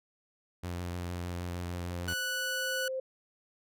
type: tone with vibrato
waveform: sawtooth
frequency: 88 Hz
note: F2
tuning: 14 cents sharp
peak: -31 dBFS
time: 0.63-2.14 s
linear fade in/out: 10 ms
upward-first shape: triangle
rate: 6.5 Hz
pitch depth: 23 cents each way
type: tone with exponential growth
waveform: sine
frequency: 523.3 Hz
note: C5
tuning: in tune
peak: -31 dBFS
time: 0.93-3 s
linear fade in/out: 5 ms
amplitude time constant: 450 ms
type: tone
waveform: sawtooth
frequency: 1480 Hz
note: F#6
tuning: in tune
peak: -28 dBFS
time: 2.08-2.88 s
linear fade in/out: 2 ms
effects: none